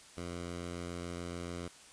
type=tone; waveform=10% pulse; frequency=87 Hz; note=F2; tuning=6 cents flat; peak=-31 dBFS; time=0.17-1.68 s; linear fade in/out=5 ms; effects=white hiss -56 dBFS RMS until 1.92 s + resampled to 22050 Hz